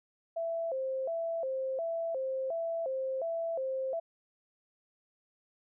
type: tone with vibrato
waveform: sine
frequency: 592 Hz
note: D5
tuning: 14 cents sharp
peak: -31 dBFS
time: 0.36-4 s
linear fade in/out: 10 ms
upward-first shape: square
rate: 1.4 Hz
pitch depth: 200 cents each way
effects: none